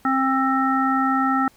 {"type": "harmonic tone", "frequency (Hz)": 265.4, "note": "C4", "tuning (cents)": 25, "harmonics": [1, 3, 5, 7], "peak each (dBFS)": [-21, -24, -21, -30], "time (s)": [0.05, 1.48], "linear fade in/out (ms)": 2, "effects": ["pink hiss -55 dBFS RMS until 1.56 s"]}